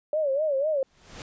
sine tone with vibrato, 580 Hz, D5, 22 cents flat, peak -22 dBFS, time 0.13-0.83 s, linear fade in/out 2 ms, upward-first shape sine, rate 4 Hz, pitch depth 150 cents each way
pink noise with exponential growth, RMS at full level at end -38 dBFS, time 0.76-1.22 s, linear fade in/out 1 ms, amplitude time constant 98 ms
effects resampled to 16000 Hz

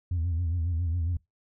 sine tone with vibrato, 84.8 Hz, E2, 50 cents sharp, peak -23 dBFS, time 0.11-1.17 s, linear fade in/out 5 ms, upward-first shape sine, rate 7.3 Hz, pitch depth 100 cents each way, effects noise-tail reverb RT60 0.2 s tail -26 dB re dry + tanh soft clip ceiling -23 dBFS

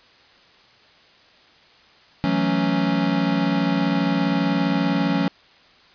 square chord, F# minor seventh, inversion third, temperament equal, 164.81 / 185 / 220 / 277.2 Hz, E3 / F#3 / A3 / C#4, 0 / 0 / 0 / 0 cents, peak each -27 / -24 / -27 / -23 dBFS, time 2.24-5.28 s, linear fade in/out 0 ms, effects white hiss -52 dBFS RMS until 5.94 s + resampled to 11025 Hz

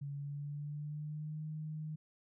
sine tone with pitch glide, 141.8 to 154.63 Hz, C#3 to D#3, +40 to -10 cents, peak -39 dBFS, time 0.01-1.96 s, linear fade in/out 10 ms, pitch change +150 cents, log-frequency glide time 0.14-1.44 s, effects none

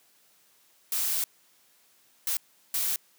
blue noise bursts at uneven times, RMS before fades -28 dBFS, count 3, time 0.92-1.24 / 2.27-2.37 / 2.74-2.96 s, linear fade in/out 2 ms, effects white hiss -63 dBFS RMS until 3.18 s + high-pass 150 Hz 12 dB/octave

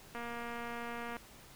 click train, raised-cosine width 0.5 ms, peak -28 dBFS, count 241, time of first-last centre 0.15-1.167 s, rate 236 Hz, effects pink hiss -56 dBFS RMS until 1.55 s

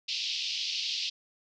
white band-pass noise, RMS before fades -33 dBFS, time 0.08-1.1 s, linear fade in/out 10 ms, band 2600 to 5200 Hz, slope 48 dB/octave, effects none

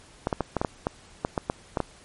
clicks, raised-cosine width 1 ms, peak -10 dBFS, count 12, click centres 0.271 / 0.328 / 0.407 / 0.567 / 0.615 / 0.648 / 0.869 / 1.249 / 1.378 / 1.499 / 1.772 / 1.803 s, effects pink hiss -52 dBFS RMS until 2.04 s + MP3 48 kbps

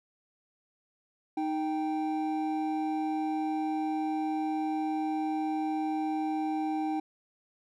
triangle tone pair together, 311.1 / 783.3 Hz, D#4 / G5, 0 / -2 cents, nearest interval octave + major third, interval 1598 cents, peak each -28 / -31 dBFS, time 1.37-7 s, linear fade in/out 5 ms, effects none

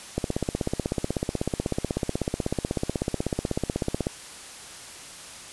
click train, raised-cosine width 2 ms, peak -11 dBFS, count 64, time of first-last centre 0.18-4.069 s, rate 16.2 Hz, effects white hiss -42 dBFS RMS until 5.52 s + resampled to 24000 Hz

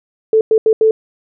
sine tone bursts at uneven times, 440 Hz, A4, in tune, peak -7 dBFS, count 4, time 0.33-0.41 / 0.51-0.58 / 0.66-0.73 / 0.81-0.91 s, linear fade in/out 2 ms, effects none

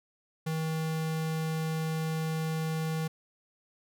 square tone, 159.4 Hz, D#3, 42 cents sharp, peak -30 dBFS, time 0.46-3.08 s, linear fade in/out 10 ms, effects none

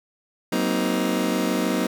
30% pulse chord, C half-diminished seventh, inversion second, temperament just, 188.37 / 235.5 / 261.6 / 314 Hz, Gb3 / Bb3 / C4 / Eb4, +31 / +18 / 0 / +16 cents, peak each -24 dBFS, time 0.52-1.87 s, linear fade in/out 5 ms, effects none

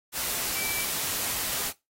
sine tone in noise, 2319 Hz, D7, 22 cents flat, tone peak -33 dBFS, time 0.53-0.87 s, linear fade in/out 50 ms, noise white, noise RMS -30 dBFS, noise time 0.12-1.73 s, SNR -6 dB, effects noise-tail reverb RT60 0.2 s tail -19 dB re dry + AAC 48 kbps

